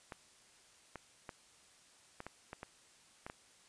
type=clicks; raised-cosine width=0.5 ms; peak=-29 dBFS; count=9; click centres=0.122 / 0.957 / 1.292 / 2.204 / 2.266 / 2.531 / 2.631 / 3.265 / 3.299 s; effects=white hiss -64 dBFS RMS until 3.68 s + resampled to 22050 Hz